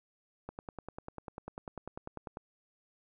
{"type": "click train", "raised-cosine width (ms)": 1, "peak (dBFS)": -27, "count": 20, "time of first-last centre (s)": [0.49, 2.371], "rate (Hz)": 10.1, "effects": []}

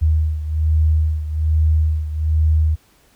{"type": "beating tone pair", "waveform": "sine", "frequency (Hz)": [77.78, 78.98], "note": ["D#2", "D#2"], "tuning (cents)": [0, 26], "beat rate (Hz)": 1.2, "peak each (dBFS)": [-15, -20], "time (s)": [0.01, 2.76], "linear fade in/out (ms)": 20, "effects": ["pink hiss -55 dBFS RMS until 3.15 s"]}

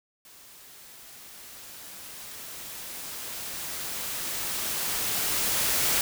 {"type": "noise with level ramp", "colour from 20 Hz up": "white", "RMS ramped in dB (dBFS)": [-51, -24], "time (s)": [0.25, 6.01], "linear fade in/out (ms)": 2, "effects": []}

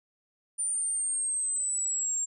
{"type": "exponential sweep", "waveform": "sine", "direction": "down", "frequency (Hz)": [9200, 7410], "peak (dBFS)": -27, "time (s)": [0.58, 2.26], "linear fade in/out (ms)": 20, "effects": []}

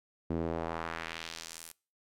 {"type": "tone with band-pass filter sweep", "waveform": "sawtooth", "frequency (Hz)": 82.41, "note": "E2", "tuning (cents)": 0, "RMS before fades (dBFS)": -38, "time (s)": [0.3, 1.72], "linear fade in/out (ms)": 5, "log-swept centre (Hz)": [290, 12000], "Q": 1.2, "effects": ["noise-tail reverb RT60 0.4 s tail -25 dB re dry"]}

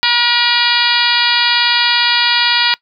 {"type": "harmonic tone", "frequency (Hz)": 478.9, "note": "A#4", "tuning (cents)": 47, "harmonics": [2, 3, 4, 5, 6, 7, 8, 9, 10], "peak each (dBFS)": [-19, -19, -19, -19, -19, -19, -19, -19, -19], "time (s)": [0.03, 2.74], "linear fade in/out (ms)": 0, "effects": ["noise-tail reverb RT60 0.1 s tail -22 dB re dry"]}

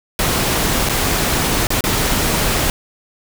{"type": "noise with dropouts", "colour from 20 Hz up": "pink", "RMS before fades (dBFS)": -17, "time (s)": [0.19, 2.7], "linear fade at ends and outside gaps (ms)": 1, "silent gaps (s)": [[0.889, 0.895], [1.67, 1.704], [1.808, 1.839]], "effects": []}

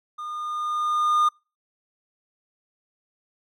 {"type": "tone with level ramp", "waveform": "triangle", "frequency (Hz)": 1217, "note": "D#6", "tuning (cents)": -39, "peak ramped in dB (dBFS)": [-30, -14], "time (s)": [0.18, 1.29], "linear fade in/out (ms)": 10, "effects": ["noise-tail reverb RT60 0.3 s tail -26 dB re dry"]}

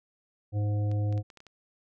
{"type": "harmonic tone", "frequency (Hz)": 103.83, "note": "G#2", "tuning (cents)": 0, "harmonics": [1, 3, 5, 7], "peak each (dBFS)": [-25, -39, -41, -46], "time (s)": [0.52, 1.23], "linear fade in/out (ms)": 50}
{"type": "clicks", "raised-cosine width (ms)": 0.2, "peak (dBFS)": -33, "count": 7, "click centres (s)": [0.915, 1.126, 1.178, 1.302, 1.373, 1.404, 1.467]}
{"effects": []}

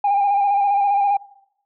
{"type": "tone with vibrato", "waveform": "sine", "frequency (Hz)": 805, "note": "G5", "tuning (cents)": 46, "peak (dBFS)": -13, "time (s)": [0.04, 1.17], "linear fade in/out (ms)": 5, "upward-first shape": "square", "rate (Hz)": 15, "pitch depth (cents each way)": 30, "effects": ["noise-tail reverb RT60 0.8 s tail -22 dB re dry", "tanh soft clip ceiling -12 dBFS"]}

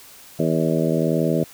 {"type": "harmonic tone with a mistuned harmonic", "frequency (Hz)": 81, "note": "E2", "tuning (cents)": -30, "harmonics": [2, 3, 4, 5, 6, 7, 8], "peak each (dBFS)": [-22, -24, -25, -26, -27, -27, -28], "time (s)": [0.39, 1.44], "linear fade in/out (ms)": 5, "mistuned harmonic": 8, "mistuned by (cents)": -26, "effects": ["white hiss -45 dBFS RMS until 1.53 s"]}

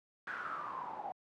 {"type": "noise with low-pass filter sweep", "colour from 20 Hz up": "white", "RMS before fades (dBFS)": -42, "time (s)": [0.27, 1.12], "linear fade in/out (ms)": 2, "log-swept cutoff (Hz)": [1600, 760], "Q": 9.5, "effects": ["high-pass 150 Hz 12 dB/octave"]}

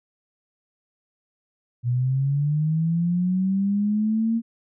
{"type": "linear sweep", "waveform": "sine", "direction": "up", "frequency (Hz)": [119.3, 231.3], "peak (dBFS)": -19, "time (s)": [1.83, 4.42], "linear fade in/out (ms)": 50, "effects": []}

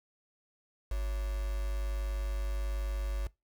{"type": "tone with quantisation", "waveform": "sine", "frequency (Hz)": 50.6, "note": "G#1", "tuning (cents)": -44, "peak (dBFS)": -30, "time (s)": [0.91, 3.27], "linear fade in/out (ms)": 5, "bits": 7, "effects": ["noise-tail reverb RT60 0.2 s tail -21 dB re dry"]}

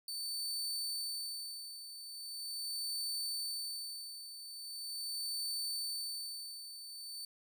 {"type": "tone with tremolo", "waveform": "sawtooth", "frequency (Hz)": 4536, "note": "C#8", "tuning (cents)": 39, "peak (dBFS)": -33, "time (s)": [0.08, 7.25], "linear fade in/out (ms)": 2, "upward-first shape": "sine", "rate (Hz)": 0.41, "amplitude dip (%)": 70, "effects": []}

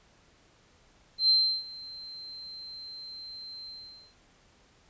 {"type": "tone with ADSR envelope", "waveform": "sine", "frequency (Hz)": 4123, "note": "C8", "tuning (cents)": -26, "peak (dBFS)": -18, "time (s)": [1.18, 4.15], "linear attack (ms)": 110, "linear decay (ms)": 340, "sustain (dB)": -22, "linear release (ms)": 480, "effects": ["pink hiss -62 dBFS RMS until 4.89 s", "resampled to 16000 Hz"]}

